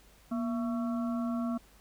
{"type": "harmonic tone with a mistuned harmonic", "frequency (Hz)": 223.6, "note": "A3", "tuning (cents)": 28, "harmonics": [1, 3, 5, 6], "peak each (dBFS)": [-30, -40, -44, -46], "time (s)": [0.31, 1.58], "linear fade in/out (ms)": 10, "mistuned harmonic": 1, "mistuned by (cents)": 110, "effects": ["added 50 Hz sine -61 dBFS peak until 1.8 s", "pink hiss -61 dBFS RMS until 1.8 s"]}